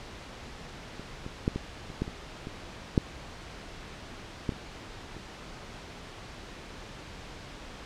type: clicks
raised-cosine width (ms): 3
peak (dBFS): -28 / -24 / -12 / -18 / -29 / -15 / -25 / -23 / -8 / -15 / -28 / -29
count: 12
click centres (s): 0.996 / 1.264 / 1.479 / 1.56 / 1.902 / 2.02 / 2.079 / 2.471 / 2.978 / 4.492 / 4.522 / 5.167
effects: pink hiss -44 dBFS RMS until 7.85 s + low-pass 5000 Hz 12 dB/octave